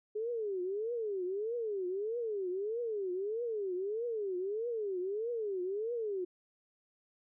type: tone with vibrato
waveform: sine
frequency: 415.3 Hz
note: G#4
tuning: in tune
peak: -33 dBFS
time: 0.15-6.25 s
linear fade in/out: 10 ms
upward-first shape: triangle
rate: 1.6 Hz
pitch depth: 280 cents each way
effects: none